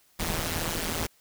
pink noise with amplitude modulation, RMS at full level -26 dBFS, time 0.19-1.07 s, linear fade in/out 10 ms, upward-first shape sine, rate 164 Hz, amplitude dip 95%, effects white hiss -63 dBFS RMS until 1.2 s

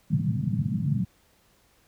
pink band-pass noise, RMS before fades -26 dBFS, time 0.1-1.05 s, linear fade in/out 10 ms, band 110 to 210 Hz, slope 48 dB/octave, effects pink hiss -63 dBFS RMS until 1.87 s

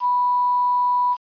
sine tone with quantisation, 985 Hz, B5, 5 cents flat, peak -16 dBFS, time 0-1.17 s, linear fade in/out 50 ms, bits 7, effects resampled to 11025 Hz

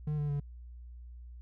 triangle tone with pitch steps, 150.6 / 147.08 / 143.63 Hz, D3 / D3 / D3, +44 / +3 / -38 cents, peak -28 dBFS, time 0.07-0.4 s, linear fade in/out 5 ms, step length 110 ms, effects added 60 Hz sine -45 dBFS peak until 1.41 s

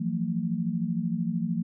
sine tone cluster, 167.1 / 180.3 / 226.6 Hz, E3 / F#3 / A#3, +24 / -45 / -49 cents, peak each -30 dBFS, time 0-1.63 s, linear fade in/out 10 ms, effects none

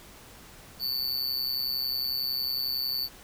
square tone with amplitude modulation, 4500 Hz, C#8, 25 cents sharp, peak -24 dBFS, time 0.79-3.09 s, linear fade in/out 50 ms, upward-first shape sine, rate 131 Hz, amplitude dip 95%, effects pink hiss -50 dBFS RMS until 3.23 s

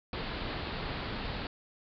pink low-pass noise, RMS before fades -37 dBFS, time 0.13-1.47 s, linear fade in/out 2 ms, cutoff 4700 Hz, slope 96 dB/octave, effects none

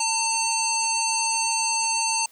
harmonic tone, 899 Hz, A5, 37 cents sharp, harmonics 1 / 3 / 5 / 7 / 9 / 10, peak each -26 / -29 / -29 / -27 / -30 / -34 dBFS, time 0-2.26 s, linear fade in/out 5 ms, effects white hiss -56 dBFS RMS until 2.31 s

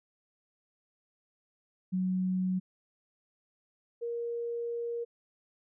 sine tone pair in turn, 185.2 / 470.2 Hz, F#3 / A#4, +2 / +15 cents, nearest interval octave + major third, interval 1613 cents, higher second, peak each -27 / -32 dBFS, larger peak first, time 1.92-2.6 / 4.01-5.05 s, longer second, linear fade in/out 20 ms, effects none

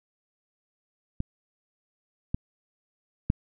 clicks, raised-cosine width 5 ms, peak -16 / -14 / -9 dBFS, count 3, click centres 1.204 / 2.345 / 3.301 s, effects none

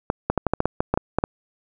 clicks, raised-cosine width 1 ms, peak -5 dBFS, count 12, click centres 0.101 / 0.3 / 0.377 / 0.467 / 0.536 / 0.604 / 0.656 / 0.805 / 0.94 / 0.975 / 1.186 / 1.239 s, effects none

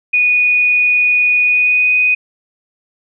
sine tone with pitch glide, 2468 to 2492 Hz, D#7 to D#7, -15 to +2 cents, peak -9 dBFS, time 0.13-2.15 s, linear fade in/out 10 ms, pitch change +17 cents, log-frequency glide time 1.43-1.93 s, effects none

